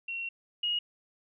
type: tone pair in turn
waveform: sine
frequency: 2733 / 2879 Hz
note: F7 / F#7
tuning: -38 / -48 cents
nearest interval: minor second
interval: 90 cents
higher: second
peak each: -33 / -27 dBFS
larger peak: second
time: 0.08-0.29 / 0.63-0.79 s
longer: first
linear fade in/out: 5 ms
effects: none